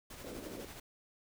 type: noise with tremolo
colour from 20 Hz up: pink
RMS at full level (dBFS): -48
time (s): 0.1-0.8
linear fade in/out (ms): 5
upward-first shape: sine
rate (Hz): 12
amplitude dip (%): 40
type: band-pass noise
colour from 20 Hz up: pink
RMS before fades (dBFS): -47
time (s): 0.24-0.65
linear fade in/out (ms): 0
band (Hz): 200 to 610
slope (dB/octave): 48
effects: none